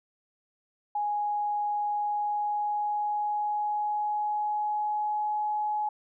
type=tone with pitch glide; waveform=sine; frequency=830.6 to 843.7 Hz; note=G#5 to G#5; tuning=0 to +27 cents; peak=-26 dBFS; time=0.95-5.89 s; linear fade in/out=5 ms; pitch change=+27 cents; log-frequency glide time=1.92-5.37 s; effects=none

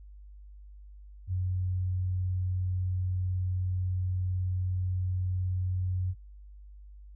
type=tone; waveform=sine; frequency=91.9 Hz; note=F#2; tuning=11 cents flat; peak=-27 dBFS; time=1.27-6.15 s; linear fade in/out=50 ms; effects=added 50 Hz sine -46 dBFS peak until 7.15 s

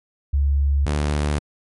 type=tone pair in turn; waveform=sine / sawtooth; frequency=70.3 / 73.83 Hz; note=C#2 / D2; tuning=+25 / +10 cents; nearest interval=minor second; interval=85 cents; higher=second; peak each=-15 dBFS; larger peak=neither; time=0.33-0.86 / 0.86-1.39 s; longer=neither; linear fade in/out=10 ms; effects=MP3 48 kbps

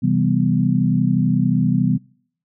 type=chord; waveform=sine; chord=C major seventh; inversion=none; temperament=equal with one note detuned; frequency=130.81 / 164.81 / 196 / 248.2 Hz; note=C3 / E3 / G3 / B3; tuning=0 / 0 / 0 / +9 cents; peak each=-20 dBFS; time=0.02-1.98 s; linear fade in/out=20 ms; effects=noise-tail reverb RT60 0.6 s tail -25 dB re dry

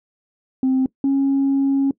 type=tone pair in turn; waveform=sine; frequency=261.6 / 274.1 Hz; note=C4 / C#4; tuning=0 / -19 cents; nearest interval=minor second; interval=81 cents; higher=second; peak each=-13 dBFS; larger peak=neither; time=0.63-0.86 / 1.04-1.91 s; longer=second; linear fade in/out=2 ms; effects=noise-tail reverb RT60 0.1 s tail -21 dB re dry + tanh soft clip ceiling -12 dBFS

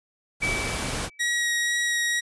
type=noise; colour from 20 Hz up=pink; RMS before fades=-29 dBFS; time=0.4-1.1 s; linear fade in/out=50 ms
type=tone with exponential decay; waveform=sine; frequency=2300 Hz; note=D7; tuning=37 cents flat; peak=-22 dBFS; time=0.42-1.39 s; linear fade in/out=5 ms; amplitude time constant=210 ms
type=tone with vibrato; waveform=sawtooth; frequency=1902 Hz; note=A#6; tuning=34 cents sharp; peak=-19 dBFS; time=1.19-2.21 s; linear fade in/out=20 ms; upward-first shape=sine; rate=2.1 Hz; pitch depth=8 cents each way
effects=resampled to 24000 Hz

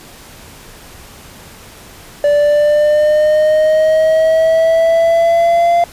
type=exponential sweep; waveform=triangle; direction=up; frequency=581 to 691 Hz; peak=-6 dBFS; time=2.24-5.84 s; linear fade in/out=2 ms; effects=pink hiss -37 dBFS RMS until 5.92 s + resampled to 32000 Hz

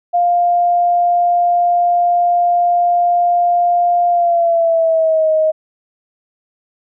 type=tone with pitch glide; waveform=sine; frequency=701 to 628.1 Hz; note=F5 to D#5; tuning=+6 to +16 cents; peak=-10 dBFS; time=0.13-5.52 s; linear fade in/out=20 ms; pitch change=-190 cents; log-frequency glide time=4.09-5.31 s; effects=none

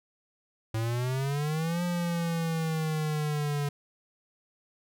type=exponential two-way sweep; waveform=square; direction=up then down; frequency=110 to 176.6 to 143.4 Hz; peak=-28 dBFS; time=0.74-3.69 s; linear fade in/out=5 ms; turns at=1.83 s; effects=none

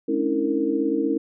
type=tone cluster; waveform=sine; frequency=215.4 / 276.3 / 292.7 / 324.9 / 458 Hz; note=A3 / C#4 / D4 / E4 / A#4; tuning=-37 / -6 / -6 / -25 / -31 cents; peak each=-32 / -25 / -29 / -24 / -26 dBFS; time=0.08-1.18 s; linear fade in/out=10 ms; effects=none

